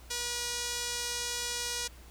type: tone with band-pass filter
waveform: sawtooth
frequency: 482.2 Hz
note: B4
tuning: 41 cents flat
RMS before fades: -35 dBFS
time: 0.1-1.88 s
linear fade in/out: 10 ms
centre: 6100 Hz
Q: 1.2
effects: added 60 Hz sine -50 dBFS peak until 2.1 s + pink hiss -56 dBFS RMS until 2.1 s